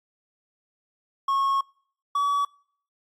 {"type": "tone pair in turn", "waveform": "triangle", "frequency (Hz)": [1094, 1138.8], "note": ["C#6", "C#6"], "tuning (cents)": [-23, 46], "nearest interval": "minor second", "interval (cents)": 69, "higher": "second", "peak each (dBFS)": -19, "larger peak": "neither", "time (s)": [[1.28, 1.61], [2.15, 2.45]], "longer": "first", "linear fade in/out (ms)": 5, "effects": ["noise-tail reverb RT60 0.6 s tail -26 dB re dry", "AAC 64 kbps"]}